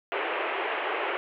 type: band-pass noise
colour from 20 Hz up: pink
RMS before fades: -30 dBFS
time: 0.12-1.17 s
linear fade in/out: 0 ms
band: 360 to 2900 Hz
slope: 48 dB/octave
effects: none